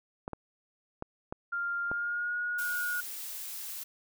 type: clicks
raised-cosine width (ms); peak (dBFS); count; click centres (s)
1; -22; 5; 0.279 / 0.333 / 1.024 / 1.325 / 1.915
type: tone with pitch glide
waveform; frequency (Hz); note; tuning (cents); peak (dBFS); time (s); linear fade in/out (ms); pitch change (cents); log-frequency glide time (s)
sine; 1396.9 to 1446.2; F6 to F#6; 0 to -40; -30; 1.52-3.01; 10; +60; 1.84-2.36
type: noise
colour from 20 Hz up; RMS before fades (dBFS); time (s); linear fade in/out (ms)
blue; -40; 2.58-3.84; 10
effects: none